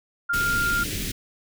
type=tone; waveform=sine; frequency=1400 Hz; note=F6; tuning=4 cents sharp; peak=-21 dBFS; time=0.29-0.84 s; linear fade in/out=10 ms
type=band-stop noise; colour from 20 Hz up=pink; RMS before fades=-29 dBFS; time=0.33-1.12 s; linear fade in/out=10 ms; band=400 to 2000 Hz; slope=24 dB/octave
effects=none